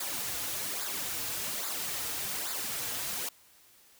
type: noise with flanger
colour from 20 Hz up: white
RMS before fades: -35 dBFS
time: 0-3.29 s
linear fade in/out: 5 ms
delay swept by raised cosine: 0.34 to 5.34 ms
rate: 1.2 Hz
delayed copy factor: -0.65
effects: white hiss -60 dBFS RMS until 3.99 s